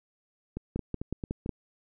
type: two click trains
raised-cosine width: 3 ms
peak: -18 / -21 dBFS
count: 5 / 5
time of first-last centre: 0.76-1.493 / 0.57-1.461 s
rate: 5.46 / 4.49 Hz
effects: none

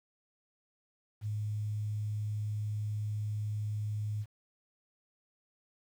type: tone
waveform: sine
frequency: 105.6 Hz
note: G#2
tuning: 29 cents sharp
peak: -32 dBFS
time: 1.21-4.26 s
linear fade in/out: 50 ms
effects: 10-bit

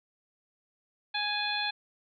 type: harmonic tone with a mistuned harmonic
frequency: 830.6 Hz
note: G#5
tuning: in tune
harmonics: 1 / 2 / 3 / 4 / 5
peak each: -35 / -35 / -35 / -35 / -35 dBFS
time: 1.14-1.71 s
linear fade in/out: 10 ms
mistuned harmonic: 4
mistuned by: +61 cents
effects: none

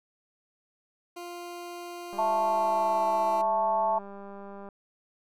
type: tone with pitch glide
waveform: 20% pulse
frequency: 349.2 to 337.7 Hz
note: F4 to E4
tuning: 0 to +42 cents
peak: -33 dBFS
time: 1.16-3.42 s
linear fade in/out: 10 ms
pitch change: -58 cents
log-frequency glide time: 2.22-3.07 s
type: click train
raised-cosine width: 1 ms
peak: -31 dBFS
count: 510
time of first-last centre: 2.13-4.688 s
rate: 199 Hz
type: harmonic tone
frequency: 220 Hz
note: A3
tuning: in tune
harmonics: 3 / 4 / 5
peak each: -28 / -25 / -33 dBFS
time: 2.18-3.99 s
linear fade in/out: 10 ms
effects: none

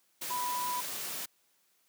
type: tone in noise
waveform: sine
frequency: 987.8 Hz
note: B5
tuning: in tune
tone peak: -32 dBFS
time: 0.3-0.81 s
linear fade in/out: 10 ms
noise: white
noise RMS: -38 dBFS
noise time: 0.21-1.26 s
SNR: +3 dB
effects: white hiss -71 dBFS RMS until 1.88 s + high-pass 150 Hz 12 dB/octave

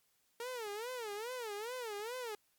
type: tone with vibrato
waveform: sawtooth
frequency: 455.4 Hz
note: A#4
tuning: 40 cents flat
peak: -36 dBFS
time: 0.4-2.35 s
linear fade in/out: 2 ms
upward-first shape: sine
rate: 2.4 Hz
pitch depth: 200 cents each way
effects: white hiss -75 dBFS RMS until 2.58 s + MP3 96 kbps

